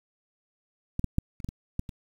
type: clicks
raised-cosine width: 5 ms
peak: -16 / -13 / -11 / -30 / -21 / -22 / -16 / -26 dBFS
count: 8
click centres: 0.994 / 1.043 / 1.184 / 1.402 / 1.445 / 1.489 / 1.794 / 1.892 s
effects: 8-bit